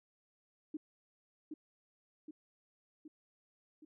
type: tone with echo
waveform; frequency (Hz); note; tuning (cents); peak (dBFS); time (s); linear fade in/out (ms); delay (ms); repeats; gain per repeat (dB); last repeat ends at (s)
sine; 307; D#4; -23; -37; 0.74-0.77; 5; 770; 4; -4; 3.85
effects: none